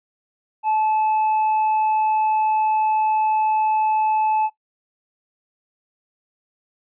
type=tone; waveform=triangle; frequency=866 Hz; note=A5; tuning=28 cents flat; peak=-15 dBFS; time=0.63-4.5 s; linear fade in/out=50 ms; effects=noise-tail reverb RT60 0.1 s tail -17 dB re dry + resampled to 8000 Hz